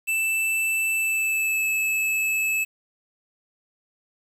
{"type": "tone with pitch glide", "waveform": "square", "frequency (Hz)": [2649, 2605], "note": ["E7", "E7"], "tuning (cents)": [8, -21], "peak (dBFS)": -22, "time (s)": [0.07, 2.65], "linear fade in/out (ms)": 20, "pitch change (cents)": -29, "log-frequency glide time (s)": [0.93, 1.67], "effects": ["8-bit"]}